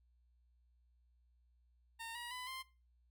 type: tone with pitch steps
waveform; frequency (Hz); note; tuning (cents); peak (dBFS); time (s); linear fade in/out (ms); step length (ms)
15% pulse; 914 / 956.7 / 1001.3 / 1048.1; A#5 / A#5 / B5 / C6; -34 / +45 / +24 / +3; -38; 1.99-2.63; 20; 160
effects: noise-tail reverb RT60 0.3 s tail -17 dB re dry + added 60 Hz sine -69 dBFS peak until 3.1 s